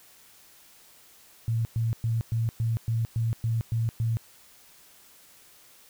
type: tone bursts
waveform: sine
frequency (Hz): 114.1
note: A#2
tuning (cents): -37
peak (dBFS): -23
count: 10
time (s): 1.48-4.17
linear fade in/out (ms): 0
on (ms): 170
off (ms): 110
effects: white hiss -55 dBFS RMS until 5.89 s